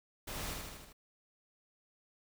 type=noise with echo; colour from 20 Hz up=pink; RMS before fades=-42 dBFS; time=0.27-0.54 s; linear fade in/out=10 ms; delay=78 ms; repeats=5; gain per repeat=-3 dB; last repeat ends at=0.93 s; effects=none

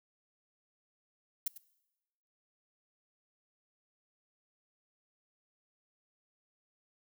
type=noise with echo; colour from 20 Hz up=violet; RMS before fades=-32 dBFS; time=1.46-1.48 s; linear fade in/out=5 ms; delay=98 ms; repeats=1; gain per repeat=-15 dB; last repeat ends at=1.578 s; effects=noise-tail reverb RT60 1.0 s tail -22 dB re dry

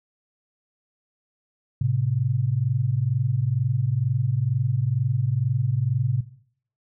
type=tone pair together; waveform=sine; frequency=109.95 / 132.1 Hz; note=A2 / C3; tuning=-1 / +17 cents; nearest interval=minor third; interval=318 cents; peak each=-23 / -21 dBFS; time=1.81-6.21 s; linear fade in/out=5 ms; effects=noise-tail reverb RT60 0.6 s tail -17 dB re dry

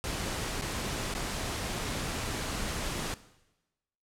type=noise with dropouts; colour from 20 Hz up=pink; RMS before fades=-34 dBFS; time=0.04-3.14 s; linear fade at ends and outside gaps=0 ms; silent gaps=0.612-0.621 / 1.139-1.15 s; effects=noise-tail reverb RT60 1.0 s tail -17 dB re dry + low-pass 10000 Hz 12 dB/octave

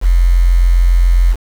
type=tone with quantisation; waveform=sine; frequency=43.65 Hz; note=F1; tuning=in tune; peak=-6 dBFS; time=0.01-1.36 s; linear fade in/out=50 ms; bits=5; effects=none

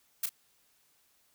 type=noise with echo; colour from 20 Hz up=blue; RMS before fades=-30 dBFS; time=0.23-0.26 s; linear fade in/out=5 ms; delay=33 ms; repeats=1; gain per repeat=-8 dB; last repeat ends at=0.293 s; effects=white hiss -69 dBFS RMS until 1.34 s

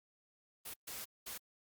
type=noise bursts at uneven times; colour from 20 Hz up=white; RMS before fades=-45 dBFS; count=3; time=0.65-0.74 / 0.87-1.05 / 1.26-1.38 s; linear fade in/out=10 ms; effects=Opus 32 kbps

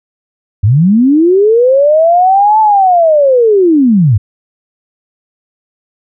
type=linear two-way sweep; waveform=sine; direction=up then down; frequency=90.7 to 880 to 90.7 Hz; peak=-4 dBFS; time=0.63-4.18 s; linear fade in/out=10 ms; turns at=2.6 s; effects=none

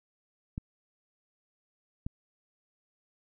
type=clicks; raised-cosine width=5 ms; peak=-22 dBFS; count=2; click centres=0.579 / 2.065 s; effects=none

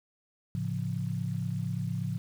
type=chord; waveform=sine; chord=A augmented; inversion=none; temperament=equal; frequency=110 / 138.59 / 174.61 Hz; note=A2 / C#3 / E#3; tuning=0 / 0 / 0 cents; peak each=-34 dBFS; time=0.55-2.18 s; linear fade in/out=0 ms; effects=9-bit

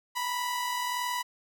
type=tone pair together; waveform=sawtooth; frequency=946.3 / 987.8 Hz; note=A#5 / B5; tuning=+26 / 0 cents; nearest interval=minor second; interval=74 cents; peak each=-35 / -26 dBFS; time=0.15-1.23 s; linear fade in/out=20 ms; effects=none

